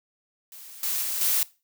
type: noise with level steps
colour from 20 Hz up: blue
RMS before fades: -44 / -27 / -29 / -23 dBFS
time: 0.52-1.43 s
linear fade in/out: 2 ms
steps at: 0.83 / 1.02 / 1.21 s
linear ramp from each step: 2 ms
effects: noise-tail reverb RT60 0.3 s tail -20 dB re dry